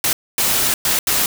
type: noise bursts at uneven times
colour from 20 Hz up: white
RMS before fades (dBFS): -17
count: 4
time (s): 0.04-0.13 / 0.38-0.74 / 0.85-0.99 / 1.07-1.26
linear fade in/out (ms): 2
effects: none